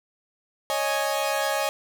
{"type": "chord", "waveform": "sawtooth", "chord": "C# suspended second", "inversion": "none", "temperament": "equal", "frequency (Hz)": [554.4, 622.3, 830.6], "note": ["C#5", "D#5", "G#5"], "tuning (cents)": [0, 0, 0], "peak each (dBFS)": -24, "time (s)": [0.7, 1.69], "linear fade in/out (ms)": 0, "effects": []}